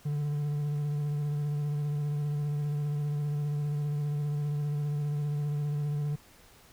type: tone with vibrato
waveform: triangle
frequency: 146.83 Hz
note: D3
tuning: in tune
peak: -26 dBFS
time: 0.05-6.16 s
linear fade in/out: 10 ms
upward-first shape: sine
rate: 15 Hz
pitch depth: 24 cents each way
effects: pink hiss -57 dBFS RMS until 6.72 s